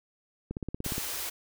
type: click train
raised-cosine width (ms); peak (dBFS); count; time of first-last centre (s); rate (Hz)
3; -21; 9; 0.51-0.981; 17
type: band-stop noise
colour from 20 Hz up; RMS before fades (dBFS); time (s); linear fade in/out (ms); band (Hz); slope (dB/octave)
white; -35; 0.84-1.3; 10; 120 to 280; 96
effects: none